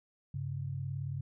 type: tone pair together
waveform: sine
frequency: 99.4 / 137.74 Hz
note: G2 / C#3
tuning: +25 / -11 cents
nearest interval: tritone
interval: 564 cents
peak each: -39 / -36 dBFS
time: 0.34-1.21 s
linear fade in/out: 5 ms
effects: none